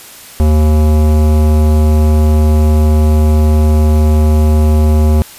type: tone with hard clipping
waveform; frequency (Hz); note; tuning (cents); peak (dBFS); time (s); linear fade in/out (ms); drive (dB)
sine; 76.6; D#2; -27; -8; 0.4-5.22; 0; 17
effects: white hiss -34 dBFS RMS until 5.38 s + resampled to 32000 Hz